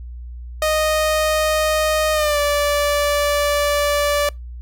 sawtooth tone with pitch glide, 620 to 581.8 Hz, D#5 to D5, -6 to -16 cents, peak -12 dBFS, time 0.62-4.29 s, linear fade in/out 2 ms, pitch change -110 cents, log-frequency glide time 2.13-2.39 s, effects noise-tail reverb RT60 0.2 s tail -25 dB re dry + added 60 Hz sine -30 dBFS peak until 4.61 s

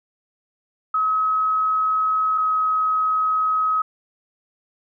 sine tone pair in turn, 1278 / 1271.6 Hz, D#6 / D#6, +46 / +37 cents, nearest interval unison, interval 9 cents, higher first, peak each -17 dBFS, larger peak neither, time 0.94-2.38 / 2.38-3.82 s, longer neither, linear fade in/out 5 ms, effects none

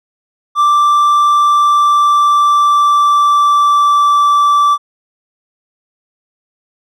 triangle tone with pitch glide, 1174.7 to 1163.9 Hz, D6 to D6, 0 to -16 cents, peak -5 dBFS, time 0.55-4.78 s, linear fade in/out 50 ms, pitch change -16 cents, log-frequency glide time 1.29-4.22 s, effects none

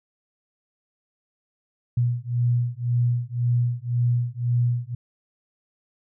sine beating tone pair, 120 / 121.9 Hz, B2 / B2, -49 / -22 cents, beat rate 1.9 Hz, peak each -23 dBFS, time 1.97-4.95 s, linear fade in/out 5 ms, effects none

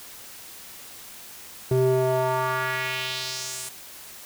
square tone with band-pass filter sweep, 129.1 Hz, C3, 23 cents flat, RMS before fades -25 dBFS, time 1.71-3.69 s, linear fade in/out 2 ms, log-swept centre 300 to 9600 Hz, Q 2, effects white hiss -43 dBFS RMS until 4.25 s

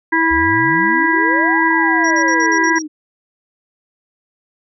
harmonic tone, 326.7 Hz, E4, 15 cents flat, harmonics 1 / 3 / 5 / 6, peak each -17 / -17 / -17 / -17 dBFS, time 0.12-2.79 s, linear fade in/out 10 ms
sine exponential two-way sweep, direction up then down, 65.41 to 996 to 297.2 Hz, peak -23 dBFS, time 0.3-2.88 s, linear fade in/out 20 ms, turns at 1.65 s
sine tone bursts, 5660 Hz, F8, 22 cents sharp, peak -24 dBFS, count 7, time 2.04-2.821 s, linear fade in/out 5 ms, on 67 ms, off 52 ms
effects none

